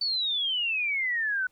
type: exponential sweep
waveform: sine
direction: down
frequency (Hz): 4570 to 1480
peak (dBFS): -25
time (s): 0.01-1.47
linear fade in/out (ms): 5
effects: pink hiss -69 dBFS RMS until 1.51 s